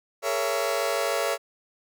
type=chord; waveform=sawtooth; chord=A# half-diminished seventh; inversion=third; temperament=just; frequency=419.5 / 466.2 / 559.4 / 671.3 Hz; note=G#4 / A#4 / C#5 / E5; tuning=+17 / 0 / +16 / +31 cents; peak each=-28 / -27 / -24 / -25 dBFS; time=0.22-1.38 s; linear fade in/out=50 ms; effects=none